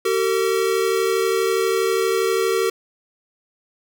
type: tone pair together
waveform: square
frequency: 382.5 / 454.9 Hz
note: G4 / A#4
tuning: -42 / -42 cents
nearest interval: minor third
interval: 300 cents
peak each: -21 dBFS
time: 0.05-2.7 s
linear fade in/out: 5 ms
effects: none